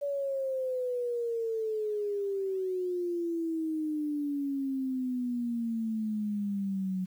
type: exponential sweep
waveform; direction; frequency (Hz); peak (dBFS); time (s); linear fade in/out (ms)
sine; down; 573 to 184.1; -29; 0.01-7.06; 20
effects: 10-bit